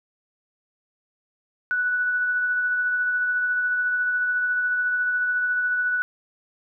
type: tone with tremolo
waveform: sine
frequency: 1480 Hz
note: F#6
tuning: in tune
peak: -19 dBFS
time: 1.71-6.02 s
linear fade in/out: 0 ms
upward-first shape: triangle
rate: 14 Hz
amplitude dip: 30%
effects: none